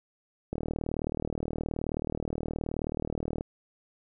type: click train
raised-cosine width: 2 ms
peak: -18 dBFS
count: 113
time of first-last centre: 0.53-3.409 s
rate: 38.9 Hz
effects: none